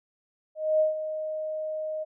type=tone with ADSR envelope; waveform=sine; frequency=622.3 Hz; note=D#5; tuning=in tune; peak=-18 dBFS; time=0.55-2.05 s; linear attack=250 ms; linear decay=140 ms; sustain=-11 dB; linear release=25 ms; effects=none